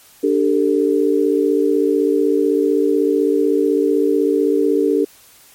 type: chord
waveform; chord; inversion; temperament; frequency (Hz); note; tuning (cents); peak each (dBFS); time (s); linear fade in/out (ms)
sine; D suspended fourth; none; equal with one note detuned; 293.7 / 392 / 447.9; D4 / G4 / A4; 0 / 0 / +31; -17; 0.23-5.05; 10
effects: white hiss -47 dBFS RMS until 5.54 s + MP3 64 kbps